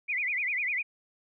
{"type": "tone with vibrato", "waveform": "sine", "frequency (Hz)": 2217, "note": "C#7", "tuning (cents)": 0, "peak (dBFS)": -27, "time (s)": [0.08, 0.83], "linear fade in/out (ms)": 20, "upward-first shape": "sine", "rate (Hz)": 10, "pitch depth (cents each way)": 200, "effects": []}